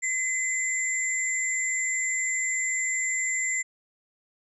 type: tone pair together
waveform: sine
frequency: 2038 / 7313 Hz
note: C7 / A#8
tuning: -46 / -34 cents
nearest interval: octave + minor seventh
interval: 2212 cents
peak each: -27 / -28 dBFS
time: 0.02-3.63 s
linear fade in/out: 20 ms
effects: none